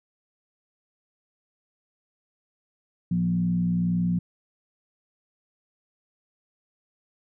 sine tone with frequency modulation, 175.4 Hz, F3, 8 cents sharp, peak -21 dBFS, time 3.11-4.19 s, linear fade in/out 5 ms, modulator 61.9 Hz, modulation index 0.58, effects none

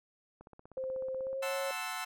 click train, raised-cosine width 1 ms, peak -38 dBFS, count 16, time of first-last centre 0.41-1.33 s, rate 16.3 Hz
sine tone with pitch glide, 523.3 to 547.4 Hz, C5 to C#5, 0 to -22 cents, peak -34 dBFS, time 0.77-1.71 s, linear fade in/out 2 ms, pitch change +78 cents, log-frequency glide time 1.17-1.55 s
20% pulse chord, F# half-diminished seventh, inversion none, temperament equal, 740 / 880 / 1046.5 / 1318.5 Hz, F#5 / A5 / C6 / E6, 0 / 0 / 0 / 0 cents, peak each -37 / -38 / -38 / -35 dBFS, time 1.42-2.05 s, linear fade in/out 10 ms
effects none

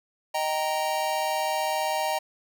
square chord, Eb major, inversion none, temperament just, 622.3 / 777.8 / 933.4 Hz, Eb5 / G5 / Bb5, 0 / -14 / +2 cents, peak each -30 dBFS, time 0.34-2.19 s, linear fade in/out 10 ms, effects none

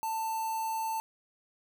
square tone with notch filter, 890 Hz, A5, 20 cents sharp, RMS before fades -33 dBFS, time 0.03-1 s, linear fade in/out 0 ms, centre 3400 Hz, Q 0.72, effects none

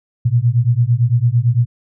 sine beating tone pair, 115.4 / 124.3 Hz, A#2 / B2, -17 / +12 cents, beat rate 8.9 Hz, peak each -14 dBFS, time 0.25-1.66 s, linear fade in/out 10 ms, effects none

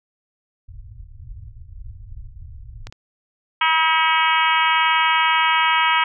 pink low-pass noise, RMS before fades -37 dBFS, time 0.68-2.9 s, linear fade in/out 5 ms, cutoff 120 Hz, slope 96 dB/octave
clicks, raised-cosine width 0.2 ms, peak -17 / -23 dBFS, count 2, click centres 2.87 / 2.925 s
harmonic tone, 320.7 Hz, E4, 48 cents flat, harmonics 3 / 4 / 5 / 6 / 7 / 8 / 9 / 10, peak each -19 / -21 / -25 / -26 / -22 / -27 / -25 / -27 dBFS, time 3.61-6.04 s, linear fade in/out 5 ms
effects none

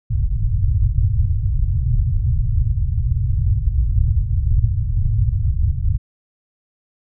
white low-pass noise, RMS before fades -17 dBFS, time 0.1-5.98 s, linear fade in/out 10 ms, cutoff 120 Hz, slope 48 dB/octave, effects none

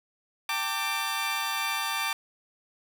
15% pulse chord, G suspended second, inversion none, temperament equal with one note detuned, 784 / 901.1 / 1174.7 Hz, G5 / A5 / D6, 0 / +41 / 0 cents, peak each -29 / -26 / -24 dBFS, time 0.49-2.13 s, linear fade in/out 2 ms, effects none

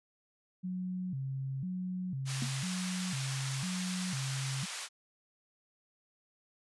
sine tone with vibrato, 156.9 Hz, D#3, 15 cents sharp, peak -34 dBFS, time 0.63-4.66 s, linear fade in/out 20 ms, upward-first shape square, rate 1 Hz, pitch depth 270 cents each way
white band-pass noise, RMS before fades -41 dBFS, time 2.25-4.89 s, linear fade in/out 50 ms, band 900 to 7700 Hz, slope 12 dB/octave
triangle tone with exponential decay, 233.1 Hz, A#3, in tune, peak -29 dBFS, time 2.42-2.53 s, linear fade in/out 2 ms, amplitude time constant 23 ms
effects resampled to 24000 Hz

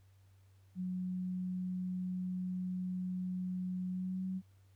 sine tone with pitch glide, 183.1 to 187.27 Hz, F#3 to F#3, -18 to +21 cents, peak -35 dBFS, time 0.75-4.42 s, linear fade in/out 50 ms, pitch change +39 cents, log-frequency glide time 3.9-4.25 s, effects added 96 Hz sine -61 dBFS peak until 4.75 s + pink hiss -75 dBFS RMS until 4.75 s

